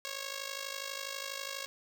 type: tone with amplitude modulation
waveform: 5% pulse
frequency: 549 Hz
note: C#5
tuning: 17 cents flat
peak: -23 dBFS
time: 0.05-1.66 s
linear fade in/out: 0 ms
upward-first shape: sine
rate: 52.2 Hz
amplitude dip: 75%
effects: none